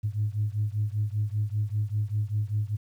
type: beating tone pair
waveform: sine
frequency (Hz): 103.3 / 108.4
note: G#2 / A2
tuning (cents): -9 / -25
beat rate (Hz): 5.1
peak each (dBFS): -27 / -28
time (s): 0.03-2.77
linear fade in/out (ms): 20
effects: tanh soft clip ceiling -18 dBFS + 10-bit